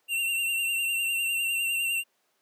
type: tone with vibrato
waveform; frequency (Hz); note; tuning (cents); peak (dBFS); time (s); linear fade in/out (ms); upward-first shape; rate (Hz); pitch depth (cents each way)
square; 2747; F7; -29; -26; 0.08-2.04; 50; triangle; 9.9; 44
effects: pink hiss -71 dBFS RMS until 2.41 s + high-pass 400 Hz 12 dB/octave